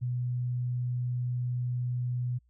sine tone, 123.5 Hz, B2, in tune, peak -28 dBFS, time 0.01-2.39 s, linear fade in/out 20 ms, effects added 60 Hz sine -63 dBFS peak until 2.49 s

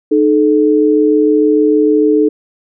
sine tone pair together, 305.8 / 432.4 Hz, D#4 / A4, -30 / -30 cents, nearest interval tritone, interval 600 cents, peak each -10 dBFS, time 0.11-2.29 s, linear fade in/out 10 ms, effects none

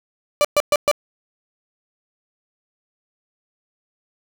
35% pulse tone bursts, 587.3 Hz, D5, in tune, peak -11 dBFS, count 4, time 0.41-0.914 s, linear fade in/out 0 ms, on 36 ms, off 120 ms, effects none

